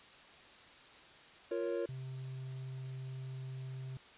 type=chord; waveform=triangle; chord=Bb minor; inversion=second; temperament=equal; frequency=349.2 / 466.2 / 554.4 Hz; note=F4 / Bb4 / Db5; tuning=0 / 0 / 0 cents; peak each=-36 / -36 / -37 dBFS; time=1.51-1.86 s; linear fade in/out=5 ms
type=tone; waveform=triangle; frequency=130.81 Hz; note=C3; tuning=in tune; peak=-39 dBFS; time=1.89-3.97 s; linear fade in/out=0 ms
effects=white hiss -57 dBFS RMS until 4.17 s + resampled to 8000 Hz